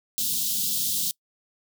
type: band-stop noise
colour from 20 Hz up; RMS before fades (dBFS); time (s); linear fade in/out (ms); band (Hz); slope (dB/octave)
white; -26; 0.18-1.11; 0; 260 to 3200; 48
effects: noise-tail reverb RT60 0.1 s tail -25 dB re dry + high-pass 150 Hz 12 dB/octave